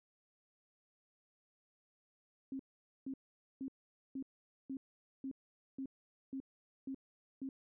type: tone bursts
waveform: sine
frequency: 267.9 Hz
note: C4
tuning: 41 cents sharp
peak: -39 dBFS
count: 10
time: 2.52-7.49 s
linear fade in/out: 2 ms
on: 74 ms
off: 470 ms
effects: none